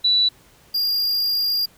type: tone pair in turn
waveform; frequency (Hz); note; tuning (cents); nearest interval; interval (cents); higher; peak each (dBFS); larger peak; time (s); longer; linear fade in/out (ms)
sine / square; 3951 / 4809; B7 / D8; 0 / +40; minor third; 340; second; -14 / -19; first; 0.04-0.29 / 0.74-1.66; second; 10
effects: pink hiss -53 dBFS RMS until 1.77 s